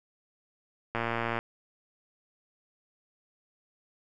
click train, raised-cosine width 0.5 ms, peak -15 dBFS, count 52, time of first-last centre 0.95-1.39 s, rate 116 Hz, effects none

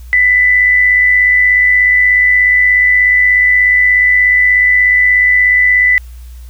sine tone with amplitude modulation, 1991 Hz, B6, 14 cents sharp, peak -4 dBFS, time 0.13-5.98 s, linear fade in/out 0 ms, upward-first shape sine, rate 96.7 Hz, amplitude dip 40%, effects added 60 Hz sine -28 dBFS peak until 6.49 s + white hiss -47 dBFS RMS until 6.49 s

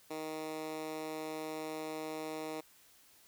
10% pulse tone with high-pass filter, 156.5 Hz, D#3, 10 cents sharp, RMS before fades -41 dBFS, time 0.1-2.61 s, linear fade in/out 10 ms, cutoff 340 Hz, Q 1.6, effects white hiss -63 dBFS RMS until 3.27 s

